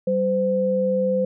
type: tone pair together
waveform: sine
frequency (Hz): 192.4 / 513.3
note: G3 / C5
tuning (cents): -32 / -33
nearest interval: octave + perfect fourth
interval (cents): 1699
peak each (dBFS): -24 / -19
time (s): 0.07-1.25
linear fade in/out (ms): 5
effects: none